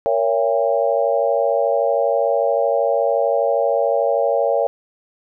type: chord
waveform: sine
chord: A# diminished seventh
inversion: none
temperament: just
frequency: 466.2 / 559.4 / 671.3 / 805.5 Hz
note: A#4 / C#5 / E5 / G5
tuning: 0 / +16 / +31 / +47 cents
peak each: -21 / -18 / -21 / -24 dBFS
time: 0.06-4.67 s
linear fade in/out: 0 ms
effects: none